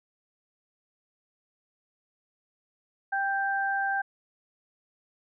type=tone pair together; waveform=sine; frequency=787 / 1572.4 Hz; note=G5 / G6; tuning=+7 / +5 cents; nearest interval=octave; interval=1198 cents; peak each=-28 dBFS; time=3.12-4.02 s; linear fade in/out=10 ms; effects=none